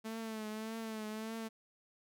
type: tone with vibrato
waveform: sawtooth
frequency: 219.8 Hz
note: A3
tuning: 2 cents flat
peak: -36 dBFS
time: 0.04-1.49 s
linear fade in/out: 20 ms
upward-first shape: triangle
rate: 1.7 Hz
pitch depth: 55 cents each way
effects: none